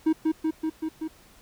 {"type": "tone with echo", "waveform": "triangle", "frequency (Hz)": 316.9, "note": "D#4", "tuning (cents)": 32, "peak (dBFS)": -16, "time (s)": [0.06, 0.13], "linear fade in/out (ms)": 10, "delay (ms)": 190, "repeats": 5, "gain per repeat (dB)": -2, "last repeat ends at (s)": 1.08, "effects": ["pink hiss -55 dBFS RMS until 1.41 s"]}